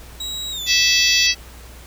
35% pulse tone with pitch glide, 3850 to 3490 Hz, B7 to A7, -45 to -15 cents, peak -24 dBFS, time 0.2-1.27 s, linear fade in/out 5 ms, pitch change -170 cents, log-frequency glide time 0.51-0.62 s
harmonic tone, 655 Hz, E5, 11 cents flat, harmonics 3 / 4 / 5 / 6 / 7 / 8 / 9, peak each -24 / -19 / -22 / -24 / -19 / -23 / -22 dBFS, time 0.66-1.35 s, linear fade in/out 50 ms
effects added 60 Hz sine -39 dBFS peak until 1.86 s + pink hiss -43 dBFS RMS until 1.86 s

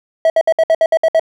triangle tone bursts, 648 Hz, E5, 30 cents flat, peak -6 dBFS, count 9, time 0.25-1.196 s, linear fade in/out 2 ms, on 50 ms, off 62 ms, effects none

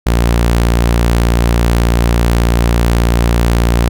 sawtooth tone, 58.3 Hz, A#1, 1 cent sharp, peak -5 dBFS, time 0.06-3.89 s, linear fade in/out 10 ms, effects none

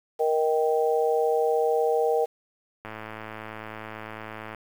harmonic tone, 156.5 Hz, D#3, 10 cents sharp, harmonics 3 / 4 / 5, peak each -22 / -28 / -27 dBFS, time 0.19-2.26 s, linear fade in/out 20 ms
click train, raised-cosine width 0.5 ms, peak -22 dBFS, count 186, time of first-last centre 2.85-4.547 s, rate 109 Hz
effects 8-bit

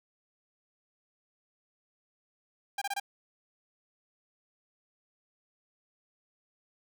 sawtooth tone bursts, 800 Hz, G5, 35 cents sharp, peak -27 dBFS, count 4, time 2.78-2.999 s, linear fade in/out 5 ms, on 36 ms, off 25 ms, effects none

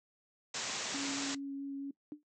white low-pass noise, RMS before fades -39 dBFS, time 0.54-1.35 s, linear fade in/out 5 ms, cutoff 7700 Hz, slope 96 dB/octave
sine tone with vibrato, 277.2 Hz, C#4, in tune, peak -37 dBFS, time 0.94-1.91 s, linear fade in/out 5 ms, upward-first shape sine, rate 4.6 Hz, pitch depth 8 cents each way
sine tone with exponential decay, 297.2 Hz, D4, 21 cents sharp, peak -36 dBFS, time 2.12-2.23 s, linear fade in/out 0 ms, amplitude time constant 23 ms
effects noise-tail reverb RT60 0.1 s tail -19 dB re dry + high-pass 150 Hz 12 dB/octave

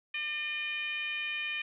sine tone with frequency modulation, 2428 Hz, D#7, 43 cents flat, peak -32 dBFS, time 0.14-1.62 s, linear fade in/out 5 ms, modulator 619 Hz, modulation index 0.94, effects none

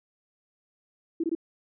sine tone bursts, 329.6 Hz, E4, in tune, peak -24 dBFS, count 3, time 1.2-1.351 s, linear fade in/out 5 ms, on 37 ms, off 20 ms, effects none

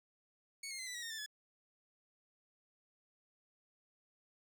15% pulse tone with pitch steps, 2220 / 2138 / 2059 / 1983.5 / 1910.4 / 1840 / 1772.2 / 1706.9 Hz, C#7 / C7 / C7 / B6 / A#6 / A#6 / A6 / G#6, +2 / +37 / -28 / +7 / +42 / -23 / +12 / +47 cents, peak -36 dBFS, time 0.63-1.262 s, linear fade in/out 5 ms, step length 79 ms, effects none

